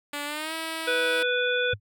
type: tone with pitch glide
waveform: 5% pulse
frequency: 290 to 323.6 Hz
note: D4 to E4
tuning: -22 to -32 cents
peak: -19 dBFS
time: 0.13-1.23 s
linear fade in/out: 5 ms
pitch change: +190 cents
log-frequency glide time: 0.25-0.54 s
type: harmonic tone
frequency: 493.9 Hz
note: B4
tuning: in tune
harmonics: 1 / 3 / 5 / 7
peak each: -26 / -26 / -32 / -31 dBFS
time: 0.87-1.74 s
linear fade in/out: 10 ms
type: tone with exponential decay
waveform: sine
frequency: 102 Hz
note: G#2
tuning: 31 cents flat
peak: -26 dBFS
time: 1.73-1.8 s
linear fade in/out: 5 ms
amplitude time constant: 15 ms
effects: none